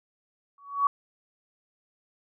sine tone with exponential growth, 1127 Hz, C#6, 28 cents sharp, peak -16 dBFS, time 0.58-0.87 s, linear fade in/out 2 ms, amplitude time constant 63 ms, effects none

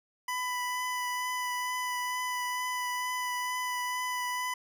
25% pulse tone with vibrato, 995 Hz, B5, 13 cents sharp, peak -27 dBFS, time 0.28-4.54 s, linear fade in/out 5 ms, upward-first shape triangle, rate 2.2 Hz, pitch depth 13 cents each way, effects none

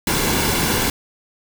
pink noise with comb filter, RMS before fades -19 dBFS, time 0.07-0.9 s, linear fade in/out 2 ms, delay 1.6 ms, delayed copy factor -0.5, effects none

